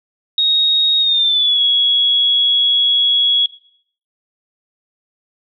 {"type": "tone with pitch glide", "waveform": "sine", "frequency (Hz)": [3754, 3344], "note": ["A#7", "G#7"], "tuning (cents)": [11, 11], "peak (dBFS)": -11, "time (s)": [0.38, 3.46], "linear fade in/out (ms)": 2, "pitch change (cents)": -200, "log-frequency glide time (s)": [0.99, 1.61], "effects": ["noise-tail reverb RT60 0.6 s tail -18 dB re dry"]}